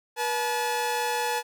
sawtooth tone pair together, 482.7 / 860 Hz, B4 / A5, -40 / -40 cents, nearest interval minor seventh, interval 1000 cents, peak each -26 / -23 dBFS, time 0.16-1.43 s, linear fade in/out 50 ms, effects none

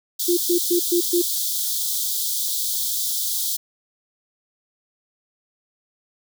white high-pass noise, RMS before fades -24 dBFS, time 0.19-3.57 s, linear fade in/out 10 ms, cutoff 3300 Hz, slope 96 dB/octave
sine tone bursts, 348.9 Hz, F4, 2 cents flat, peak -16 dBFS, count 5, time 0.28-1.22 s, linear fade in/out 10 ms, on 92 ms, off 120 ms
effects none

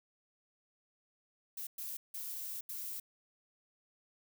violet noise bursts at uneven times, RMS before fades -42 dBFS, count 4, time 1.57-1.67 / 1.78-1.97 / 2.14-2.61 / 2.69-3 s, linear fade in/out 5 ms, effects none

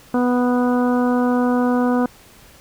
harmonic tone, 246.9 Hz, B3, in tune, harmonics 1 / 2 / 3 / 4 / 5 / 6, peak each -16 / -22 / -26 / -28 / -30 / -32 dBFS, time 0.14-2.06 s, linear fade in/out 2 ms, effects pink hiss -47 dBFS RMS until 2.6 s

